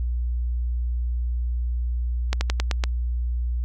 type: slowing click train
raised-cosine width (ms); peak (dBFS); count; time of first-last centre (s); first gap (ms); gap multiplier
0.2; -7; 6; 2.33-2.838; 80; 1.12
effects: added 60 Hz sine -22 dBFS peak until 3.64 s